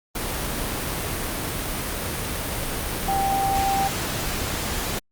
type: tone in noise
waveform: sine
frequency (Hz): 784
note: G5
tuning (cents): 0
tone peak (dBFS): -20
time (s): 3.08-3.88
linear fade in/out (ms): 5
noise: pink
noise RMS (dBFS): -27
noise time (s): 0.15-4.99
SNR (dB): +4
effects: Opus 32 kbps